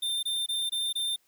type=tone bursts; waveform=square; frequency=3594 Hz; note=A7; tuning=36 cents sharp; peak=-28 dBFS; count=5; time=0.02-1.162 s; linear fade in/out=10 ms; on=210 ms; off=23 ms; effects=white hiss -69 dBFS RMS until 1.27 s